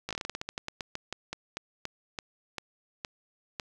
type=slowing click train; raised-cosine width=0.2 ms; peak=-17 dBFS; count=23; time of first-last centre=0.09-3.598 s; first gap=17 ms; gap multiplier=1.18; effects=9-bit